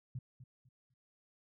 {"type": "tone with echo", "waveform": "sine", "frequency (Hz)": 126.9, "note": "B2", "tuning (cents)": 47, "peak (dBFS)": -38, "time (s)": [0.15, 0.19], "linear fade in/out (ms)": 5, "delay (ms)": 250, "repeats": 3, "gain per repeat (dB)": -12, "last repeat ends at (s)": 0.94, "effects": []}